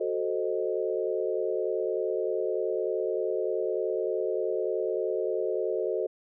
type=chord; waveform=sine; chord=F# diminished seventh; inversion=none; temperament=equal; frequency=370 / 440 / 523.3 / 622.3 Hz; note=F#4 / A4 / C5 / Eb5; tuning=0 / 0 / 0 / 0 cents; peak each=-31 / -30 / -33 / -34 dBFS; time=0-6.07 s; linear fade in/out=10 ms; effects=none